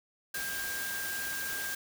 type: tone in noise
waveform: sine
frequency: 1600 Hz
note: G6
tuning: 35 cents sharp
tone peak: -36 dBFS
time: 0.34-1.75 s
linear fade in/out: 5 ms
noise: white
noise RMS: -38 dBFS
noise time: 0.34-1.75 s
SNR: -1 dB
effects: none